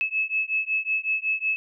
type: beating tone pair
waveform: sine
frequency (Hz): 2593 / 2598.4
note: E7 / E7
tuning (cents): -29 / -26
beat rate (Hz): 5.4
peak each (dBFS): -26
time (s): 0.01-1.56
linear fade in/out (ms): 0
effects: none